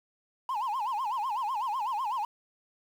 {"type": "tone with vibrato", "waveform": "triangle", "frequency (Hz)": 938, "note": "A#5", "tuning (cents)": 11, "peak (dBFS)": -26, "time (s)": [0.49, 2.25], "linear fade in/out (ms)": 2, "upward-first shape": "sine", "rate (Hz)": 8, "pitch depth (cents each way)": 240, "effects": ["tanh soft clip ceiling -22 dBFS", "9-bit"]}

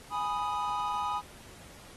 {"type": "chord", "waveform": "triangle", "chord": "G# minor", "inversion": "none", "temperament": "equal", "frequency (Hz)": [830.6, 987.8, 1244.5], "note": ["G#5", "B5", "D#6"], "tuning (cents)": [0, 0, 0], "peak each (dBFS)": -32, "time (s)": [0.1, 1.22], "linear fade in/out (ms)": 50, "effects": ["pink hiss -52 dBFS RMS until 1.96 s", "AAC 32 kbps"]}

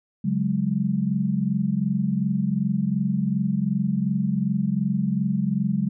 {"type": "chord", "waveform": "sine", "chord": "C# suspended fourth", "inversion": "none", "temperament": "equal with one note detuned", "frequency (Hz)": [140.61, 185, 207.7], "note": ["C#3", "F#3", "G#3"], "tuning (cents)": [25, 0, 0], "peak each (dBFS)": [-27, -24, -24], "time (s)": [0.24, 5.89], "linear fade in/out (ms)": 10, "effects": []}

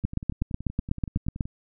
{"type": "two click trains", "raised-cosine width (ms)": 5, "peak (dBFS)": [-12, -23], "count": [12, 16], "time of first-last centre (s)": [[0.05, 1.408], [0.04, 1.455]], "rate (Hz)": [8.1, 10.6], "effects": []}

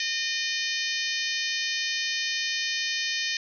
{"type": "harmonic tone with a mistuned harmonic", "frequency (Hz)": 611, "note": "D#5", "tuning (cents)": -32, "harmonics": [3, 4, 5, 6, 7, 8, 9, 10], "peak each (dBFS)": [-32, -33, -34, -35, -35, -36, -37, -37], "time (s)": [0, 3.37], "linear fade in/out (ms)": 2, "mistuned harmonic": 9, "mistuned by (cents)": -17, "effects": []}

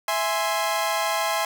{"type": "chord", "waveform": "sawtooth", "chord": "E augmented", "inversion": "none", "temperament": "equal", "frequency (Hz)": [659.3, 830.6, 1046.5], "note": ["E5", "G#5", "B#5"], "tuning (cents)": [0, 0, 0], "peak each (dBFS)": -23, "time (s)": [0.08, 1.45], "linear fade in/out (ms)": 2, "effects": []}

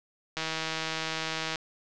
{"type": "click train", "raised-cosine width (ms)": 0.2, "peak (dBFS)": -14, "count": 191, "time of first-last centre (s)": [0.37, 1.558], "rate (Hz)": 160, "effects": ["low-pass 7000 Hz 12 dB/octave"]}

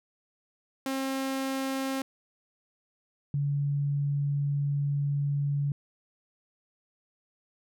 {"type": "tone pair in turn", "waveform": ["sawtooth", "sine"], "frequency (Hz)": [267.7, 142.67], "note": ["C4", "D3"], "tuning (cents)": [40, -50], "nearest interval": "major seventh", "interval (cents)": 1090, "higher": "first", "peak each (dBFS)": -25, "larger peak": "neither", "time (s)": [[0.86, 2.02], [3.34, 5.72]], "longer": "second", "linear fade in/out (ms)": 2, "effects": []}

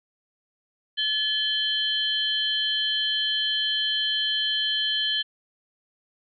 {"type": "tone cluster", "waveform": "sine", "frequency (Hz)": [1724, 3096, 3342, 4144], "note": ["A6", "G7", "G#7", "C8"], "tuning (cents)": [-36, -22, 10, -17], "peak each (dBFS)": [-31, -24, -31, -33], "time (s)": [0.97, 5.23], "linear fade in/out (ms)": 20, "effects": []}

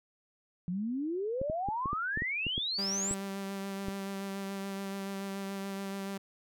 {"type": "exponential sweep", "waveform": "sine", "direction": "up", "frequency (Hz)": [170.2, 8050], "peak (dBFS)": -31, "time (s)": [0.68, 3.14], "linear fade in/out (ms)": 0}
{"type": "clicks", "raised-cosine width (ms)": 3, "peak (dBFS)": -24, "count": 11, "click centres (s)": [1.415, 1.499, 1.687, 1.858, 1.931, 2.174, 2.221, 2.467, 2.579, 3.111, 3.884]}
{"type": "tone with vibrato", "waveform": "sawtooth", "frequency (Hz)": 196, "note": "G3", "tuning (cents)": 0, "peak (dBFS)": -32, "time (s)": [2.78, 6.18], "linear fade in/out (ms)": 10, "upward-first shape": "sine", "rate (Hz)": 7, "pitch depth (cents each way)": 15}
{"effects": []}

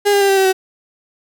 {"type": "tone with pitch steps", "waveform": "35% pulse", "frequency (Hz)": [408.4, 402.1, 395.9, 389.7, 383.7, 377.8], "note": ["G#4", "G4", "G4", "G4", "G4", "F#4"], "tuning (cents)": [-29, 44, 17, -10, -37, 36], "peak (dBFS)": -9, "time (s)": [0.05, 0.53], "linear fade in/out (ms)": 20, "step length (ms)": 80, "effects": []}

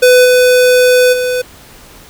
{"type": "tone with level steps", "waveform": "square", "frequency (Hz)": 500, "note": "B4", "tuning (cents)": 21, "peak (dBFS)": [-4, -6, -13], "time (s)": [0.02, 1.42], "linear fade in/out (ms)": 10, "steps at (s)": [0.24, 1.12], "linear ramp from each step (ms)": 20, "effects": ["pink hiss -38 dBFS RMS until 2.09 s"]}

